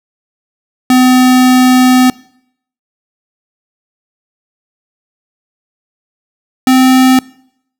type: tone pair in turn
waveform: square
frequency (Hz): 254.1 / 258.8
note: B3 / C4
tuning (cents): +49 / -19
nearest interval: unison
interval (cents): 32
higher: second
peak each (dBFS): -5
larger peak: neither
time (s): 0.9-2.1 / 6.67-7.19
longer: first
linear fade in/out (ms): 2
effects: noise-tail reverb RT60 0.7 s tail -23 dB re dry